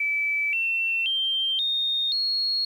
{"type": "tone with pitch steps", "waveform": "sine", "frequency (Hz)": [2308, 2698, 3153, 3685, 4307], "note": ["D7", "E7", "G7", "A#7", "C8"], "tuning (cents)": [-31, 40, 9, -21, 49], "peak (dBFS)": -22, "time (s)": [0, 2.65], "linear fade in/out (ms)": 5, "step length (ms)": 530, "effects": ["9-bit"]}